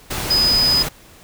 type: tone in noise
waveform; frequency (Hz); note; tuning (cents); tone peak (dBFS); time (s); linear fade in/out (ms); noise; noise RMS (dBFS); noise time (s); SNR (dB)
sine; 5000; D#8; +8; -13; 0.3-0.83; 10; pink; -24; 0.1-0.89; +8
effects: pink hiss -46 dBFS RMS until 1.23 s

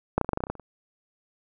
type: clicks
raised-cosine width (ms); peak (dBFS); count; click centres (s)
1; -7 / -7 / -23 / -11 / -11 / -13 / -19 / -10 / -27 / -13 / -30 / -30; 12; 0.18 / 0.213 / 0.246 / 0.291 / 0.333 / 0.374 / 0.405 / 0.438 / 0.469 / 0.5 / 0.553 / 0.597
effects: none

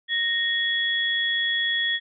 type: tone pair together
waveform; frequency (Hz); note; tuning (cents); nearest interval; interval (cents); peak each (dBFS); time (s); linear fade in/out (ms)
sine; 1857 / 3359; A#6 / G#7; -7 / +19; minor seventh; 1026; -24; 0.08-2; 50
effects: none

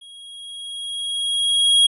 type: tone with level ramp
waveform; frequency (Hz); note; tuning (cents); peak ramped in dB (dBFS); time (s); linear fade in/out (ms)
square; 3294; G#7; -15; -41 to -11; 0.01-1.87; 10
effects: resampled to 32000 Hz

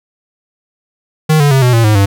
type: tone with pitch steps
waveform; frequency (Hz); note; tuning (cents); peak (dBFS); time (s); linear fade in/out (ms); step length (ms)
square; 155.7 / 144.44 / 133.99 / 124.3 / 115.3 / 106.96 / 99.22; D#3 / D3 / C3 / B2 / A#2 / A2 / G2; +2 / -28 / +42 / +12 / -19 / -49 / +21; -7; 1.29-2.06; 10; 110
effects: none

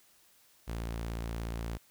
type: tone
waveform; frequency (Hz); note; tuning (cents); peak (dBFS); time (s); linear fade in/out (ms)
sawtooth; 56.9; A#1; -41; -31; 0.67-1.78; 20
effects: white hiss -64 dBFS RMS until 1.9 s

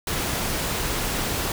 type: noise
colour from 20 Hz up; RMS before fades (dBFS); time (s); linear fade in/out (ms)
pink; -26; 0.07-1.52; 2
effects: none

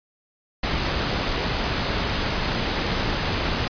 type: noise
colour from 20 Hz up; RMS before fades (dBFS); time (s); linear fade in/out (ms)
pink; -24; 0.63-3.68; 5
effects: resampled to 11025 Hz

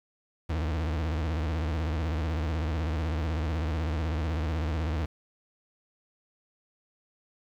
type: tone with vibrato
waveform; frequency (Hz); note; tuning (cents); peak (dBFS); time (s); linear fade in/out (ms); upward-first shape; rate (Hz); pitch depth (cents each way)
40% pulse; 78.5; D#2; +16; -26; 0.49-5.06; 10; sine; 16; 140
effects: low-pass 4000 Hz 12 dB/octave + 9-bit

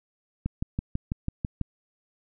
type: click train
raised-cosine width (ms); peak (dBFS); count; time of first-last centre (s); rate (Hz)
5; -15; 8; 0.46-1.613; 6.07
effects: none

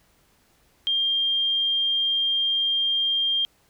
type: tone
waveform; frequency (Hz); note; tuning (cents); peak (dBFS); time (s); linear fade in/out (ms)
sine; 3199; G7; +34; -20; 0.87-3.45; 0
effects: pink hiss -62 dBFS RMS until 3.69 s

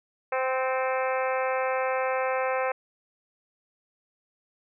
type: harmonic tone with a mistuned harmonic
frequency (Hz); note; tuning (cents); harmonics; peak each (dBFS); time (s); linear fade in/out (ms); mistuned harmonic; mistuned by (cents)
260; C4; -11; 2 / 3 / 4 / 5 / 6 / 7 / 8 / 9 / 10; -27 / -31 / -33 / -35 / -37 / -38 / -39 / -40 / -41; 0.32-2.72; 5; 8; +39
effects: none

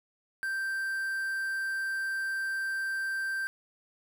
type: tone with quantisation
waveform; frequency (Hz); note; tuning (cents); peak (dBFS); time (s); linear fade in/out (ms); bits
triangle; 1568; G6; 0; -28; 0.43-3.47; 0; 8
effects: none

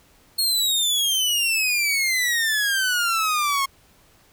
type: exponential sweep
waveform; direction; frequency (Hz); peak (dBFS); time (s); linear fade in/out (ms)
sawtooth; down; 4331 to 1079; -16; 0.38-3.66; 10
effects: pink hiss -56 dBFS RMS until 4.32 s

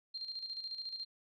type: tone with tremolo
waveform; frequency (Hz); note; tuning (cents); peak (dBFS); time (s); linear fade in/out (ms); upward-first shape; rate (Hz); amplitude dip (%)
sine; 4186; C8; 0; -38; 0.14-1.05; 10; square; 14; 55
effects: none

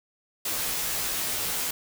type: noise with comb filter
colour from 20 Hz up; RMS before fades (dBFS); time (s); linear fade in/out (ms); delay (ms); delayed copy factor
white; -29; 0.45-1.71; 5; 14; -0.8
effects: none

